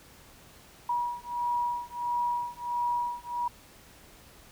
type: beating tone pair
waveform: sine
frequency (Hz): 962 / 963.5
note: B5 / B5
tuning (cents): -46 / -43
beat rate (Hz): 1.5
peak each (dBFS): -31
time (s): 0.89-3.48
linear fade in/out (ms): 5
effects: pink hiss -54 dBFS RMS until 4.51 s